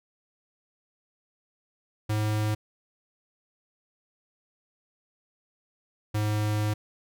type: tone pair in turn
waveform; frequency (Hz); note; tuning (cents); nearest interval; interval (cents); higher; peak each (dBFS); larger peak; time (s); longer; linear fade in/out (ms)
square; 106.9 / 105.92; A2 / G#2; -49 / +35; unison; 16; first; -25; neither; 2.09-2.55 / 6.14-6.74; second; 10
effects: none